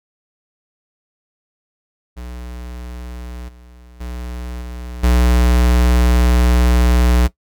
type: tone with level steps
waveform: square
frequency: 60.7 Hz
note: B1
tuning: 29 cents flat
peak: -29 / -41 / -26 / -28 / -11 dBFS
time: 2.16-7.28 s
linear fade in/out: 20 ms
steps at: 3.48 / 4 / 4.61 / 5.03 s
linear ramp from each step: 10 ms
effects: noise-tail reverb RT60 0.1 s tail -17 dB re dry